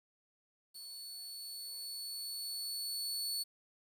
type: tone with level ramp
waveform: sawtooth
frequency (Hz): 4435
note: C#8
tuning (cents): 0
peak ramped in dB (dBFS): -44 to -32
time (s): 0.74-3.44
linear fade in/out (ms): 20
effects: 10-bit